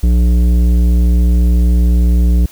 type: tone with tanh clipping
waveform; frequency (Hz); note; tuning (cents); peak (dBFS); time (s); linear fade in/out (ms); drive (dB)
sine; 59.6; A#1; +39; -9; 0.03-2.46; 5; 12
effects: white hiss -41 dBFS RMS until 2.51 s